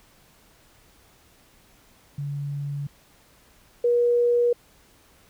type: tone pair in turn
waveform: sine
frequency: 142.7 / 480 Hz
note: D3 / B4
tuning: -49 / -49 cents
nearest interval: octave + major sixth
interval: 2100 cents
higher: second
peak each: -27 / -17 dBFS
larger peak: second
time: 2.18-2.87 / 3.84-4.53 s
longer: neither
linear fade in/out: 5 ms
effects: pink hiss -57 dBFS RMS until 5.29 s